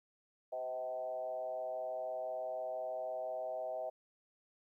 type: tone with frequency modulation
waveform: sine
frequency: 639 Hz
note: D#5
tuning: 46 cents sharp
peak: -37 dBFS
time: 0.52-3.9 s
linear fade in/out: 10 ms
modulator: 124 Hz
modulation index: 0.89
effects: 13-bit